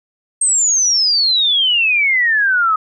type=exponential sweep; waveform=sine; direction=down; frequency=8510 to 1252 Hz; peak=-11 dBFS; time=0.41-2.76 s; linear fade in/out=5 ms; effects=none